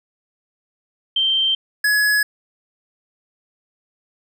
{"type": "tone pair in turn", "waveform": ["sine", "square"], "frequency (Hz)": [3136, 1688.3], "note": ["G7", "G#6"], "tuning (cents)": [0, 28], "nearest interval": "major seventh", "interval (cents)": 1072, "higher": "first", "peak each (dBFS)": -15, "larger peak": "neither", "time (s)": [[1.16, 1.55], [1.84, 2.23]], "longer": "neither", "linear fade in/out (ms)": 5, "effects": []}